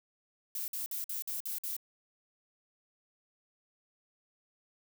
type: noise bursts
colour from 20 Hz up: violet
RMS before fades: -37 dBFS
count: 7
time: 0.55-1.766 s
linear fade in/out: 2 ms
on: 130 ms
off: 51 ms
effects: none